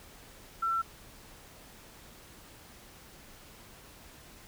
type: tone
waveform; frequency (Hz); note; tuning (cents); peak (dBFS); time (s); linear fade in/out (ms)
sine; 1345; E6; +34; -27; 0.62-0.82; 10
effects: pink hiss -53 dBFS RMS until 4.47 s